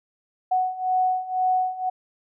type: beating tone pair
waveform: sine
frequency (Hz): 740 / 742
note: F#5 / F#5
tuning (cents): 0 / +5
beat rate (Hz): 2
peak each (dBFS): -25 / -22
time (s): 0.51-1.9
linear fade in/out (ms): 10
effects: none